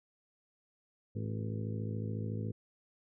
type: harmonic tone with a mistuned harmonic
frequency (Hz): 53.9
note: A1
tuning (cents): -35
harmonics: 2 / 3 / 4 / 5 / 6 / 7 / 8 / 9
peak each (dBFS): -36 / -44 / -42 / -47 / -52 / -51 / -49 / -50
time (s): 1.15-2.52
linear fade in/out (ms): 10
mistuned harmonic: 6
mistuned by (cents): +90
effects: none